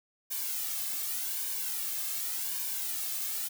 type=noise with flanger; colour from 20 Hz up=blue; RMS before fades=-34 dBFS; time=0.3-3.49 s; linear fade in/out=20 ms; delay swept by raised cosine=1.5 to 2.11 ms; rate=0.87 Hz; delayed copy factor=-0.7; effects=none